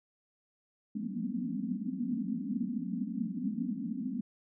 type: band-pass noise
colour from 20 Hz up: white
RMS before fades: -35 dBFS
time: 0.95-4.21 s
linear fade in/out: 5 ms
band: 180 to 270 Hz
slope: 96 dB/octave
effects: none